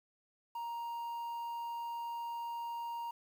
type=tone with quantisation; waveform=triangle; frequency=937 Hz; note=A#5; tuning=9 cents sharp; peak=-36 dBFS; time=0.55-3.11 s; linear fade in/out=5 ms; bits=10; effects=none